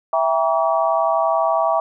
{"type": "chord", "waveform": "sine", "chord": "E diminished seventh", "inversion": "none", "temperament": "just", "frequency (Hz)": [659.3, 791.1, 949.3, 1139.2], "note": ["E5", "G5", "Bb5", "Db6"], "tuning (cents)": [0, 16, 31, 47], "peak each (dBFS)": [-18, -22, -23, -22], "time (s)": [0.13, 1.8], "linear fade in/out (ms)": 2, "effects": []}